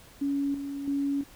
sine tone with tremolo, 280.5 Hz, C#4, 21 cents sharp, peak -25 dBFS, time 0.21-1.24 s, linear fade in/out 10 ms, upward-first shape square, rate 1.5 Hz, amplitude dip 55%, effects pink hiss -53 dBFS RMS until 1.35 s

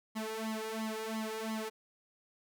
sawtooth tone with flanger, 220 Hz, A3, in tune, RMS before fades -38 dBFS, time 0.15-1.7 s, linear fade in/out 20 ms, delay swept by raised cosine 0.96 to 2.46 ms, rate 2.9 Hz, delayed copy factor +0.95, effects none

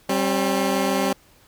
15% pulse tone pair together, 194.8 / 268.5 Hz, G3 / C4, -11 / +45 cents, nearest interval tritone, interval 556 cents, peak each -16 dBFS, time 0.09-1.13 s, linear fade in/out 5 ms, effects pink hiss -55 dBFS RMS until 1.47 s

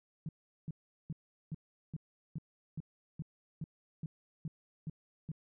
sine tone bursts, 157 Hz, D#3, 16 cents sharp, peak -36 dBFS, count 13, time 0.26-5.317 s, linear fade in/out 2 ms, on 29 ms, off 390 ms, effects none

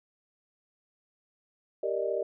sine chord, Eb major seventh, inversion first, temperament equal, 392 / 466.2 / 587.3 / 622.3 Hz, G4 / Bb4 / D5 / Eb5, 0 / 0 / 0 / 0 cents, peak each -33 dBFS, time 1.83-2.23 s, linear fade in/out 5 ms, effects none

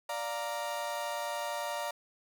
35% pulse chord, Bb major, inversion first, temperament equal, 587.3 / 698.5 / 932.3 Hz, D5 / F5 / Bb5, 0 / 0 / 0 cents, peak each -36 / -38 / -36 dBFS, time 0.09-1.91 s, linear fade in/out 5 ms, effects none

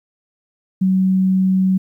sine tone, 188.3 Hz, F#3, 31 cents sharp, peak -12 dBFS, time 0.81-1.78 s, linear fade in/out 10 ms, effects 9-bit

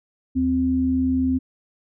sine tone pair together, 77.2 / 259.7 Hz, D#2 / C4, -13 / -13 cents, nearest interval octave + major sixth, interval 2100 cents, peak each -27 / -18 dBFS, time 0.35-1.39 s, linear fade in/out 20 ms, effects none

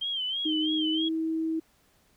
sine tone with vibrato, 3147 Hz, G7, 6 cents sharp, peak -28 dBFS, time 0.01-1.09 s, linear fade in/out 10 ms, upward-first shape sine, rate 3.1 Hz, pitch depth 92 cents each way
sine tone with pitch glide, 311.1 to 321.9 Hz, D#4 to E4, 0 to -41 cents, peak -26 dBFS, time 0.45-1.6 s, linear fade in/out 10 ms, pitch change +59 cents, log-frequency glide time 0.8-1.07 s
effects pink hiss -65 dBFS RMS until 2.16 s

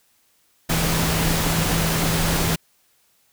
sine tone in noise, 163.9 Hz, E3, 10 cents flat, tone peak -23 dBFS, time 0.69-2.56 s, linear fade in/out 10 ms, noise pink, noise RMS -22 dBFS, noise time 0.69-2.56 s, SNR -4 dB, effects white hiss -62 dBFS RMS until 3.32 s

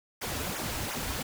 pink noise with flanger, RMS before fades -34 dBFS, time 0.21-1.23 s, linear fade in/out 10 ms, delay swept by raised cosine 0.22 to 5.92 ms, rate 2.8 Hz, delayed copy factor -0.85, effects none

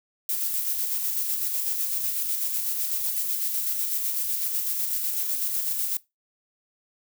violet noise with tremolo, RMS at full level -26 dBFS, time 0.29-5.97 s, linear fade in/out 2 ms, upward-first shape square, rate 8 Hz, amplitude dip 30%, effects noise-tail reverb RT60 0.2 s tail -20 dB re dry

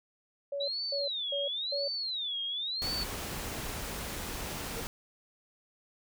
sine tone bursts, 564 Hz, C#5, 30 cents sharp, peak -32 dBFS, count 4, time 0.52-1.88 s, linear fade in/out 5 ms, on 160 ms, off 240 ms
sine tone with vibrato, 3835 Hz, A#7, 48 cents sharp, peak -32 dBFS, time 0.6-3.04 s, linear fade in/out 10 ms, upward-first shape sine, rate 0.96 Hz, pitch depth 290 cents each way
pink noise, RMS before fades -38 dBFS, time 2.82-4.87 s, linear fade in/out 0 ms
triangle tone with exponential growth, 461.9 Hz, A#4, 16 cents flat, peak -32 dBFS, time 4.67-4.8 s, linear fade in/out 1 ms, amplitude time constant 27 ms
effects none

